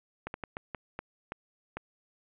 slowing click train, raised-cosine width 0.5 ms, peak -21 dBFS, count 8, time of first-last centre 0.27-1.77 s, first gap 71 ms, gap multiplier 1.36, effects resampled to 8000 Hz + 10-bit

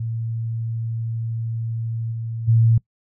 sine tone with level steps, 114.1 Hz, A#2, 37 cents flat, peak -23 / -25 / -12 dBFS, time 0-2.78 s, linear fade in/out 5 ms, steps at 2.11 / 2.47 s, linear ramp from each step 20 ms, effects noise-tail reverb RT60 0.1 s tail -23 dB re dry

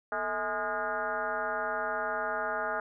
sine tone with frequency modulation, 1037 Hz, C6, 16 cents flat, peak -29 dBFS, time 0.12-2.8 s, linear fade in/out 2 ms, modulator 198 Hz, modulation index 2.8, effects none

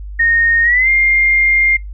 sine tone with pitch glide, 1850 to 2113 Hz, A#6 to C7, -14 to +16 cents, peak -9 dBFS, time 0.19-1.77 s, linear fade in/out 10 ms, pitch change +230 cents, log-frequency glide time 0.63-0.89 s, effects noise-tail reverb RT60 0.2 s tail -25 dB re dry + added 50 Hz sine -25 dBFS peak until 1.93 s

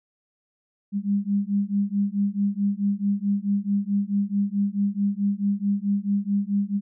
sine beating tone pair, 198.9 / 203.5 Hz, G3 / G#3, +25 / -35 cents, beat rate 4.6 Hz, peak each -24 / -24 dBFS, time 0.92-6.81 s, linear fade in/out 50 ms, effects none

